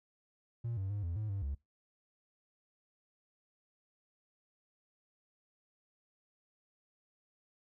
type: tone with pitch steps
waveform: triangle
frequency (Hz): 117.4 / 96.4 / 102.4 / 85.1 / 107.4 / 98.6 / 69.8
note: A#2 / G2 / G#2 / F2 / A2 / G2 / C#2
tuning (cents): +13 / -28 / -24 / -44 / -41 / +11 / +13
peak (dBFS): -32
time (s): 0.64-1.55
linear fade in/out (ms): 10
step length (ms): 130
effects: noise-tail reverb RT60 0.2 s tail -24 dB re dry + tanh soft clip ceiling -28 dBFS